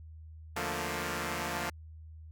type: chord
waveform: 5% pulse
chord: Bb major seventh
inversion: first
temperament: equal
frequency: 146.83 / 174.61 / 220 / 233.1 Hz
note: D3 / F3 / A3 / Bb3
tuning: 0 / 0 / 0 / 0 cents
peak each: -28 / -26 / -29 / -28 dBFS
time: 0.56-1.7 s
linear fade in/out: 5 ms
effects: added 79 Hz sine -46 dBFS peak until 2.31 s